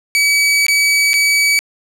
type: tone with dropouts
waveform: sawtooth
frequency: 2281 Hz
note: C#7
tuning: 49 cents sharp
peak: -7 dBFS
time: 0.15-1.59 s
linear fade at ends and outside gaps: 0 ms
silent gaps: 0.666-0.683 / 1.133-1.14 s
effects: low-pass 11000 Hz 12 dB/octave